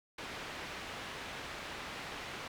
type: low-pass noise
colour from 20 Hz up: white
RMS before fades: -44 dBFS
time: 0.18-2.48 s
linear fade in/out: 5 ms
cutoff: 2600 Hz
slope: 12 dB/octave
effects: none